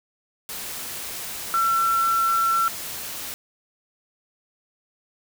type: tone in noise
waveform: sine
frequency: 1348 Hz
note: E6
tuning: 38 cents sharp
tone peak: -18 dBFS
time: 1.54-2.68 s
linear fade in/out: 0 ms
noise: white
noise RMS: -33 dBFS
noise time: 0.49-3.34 s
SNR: +12 dB
effects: none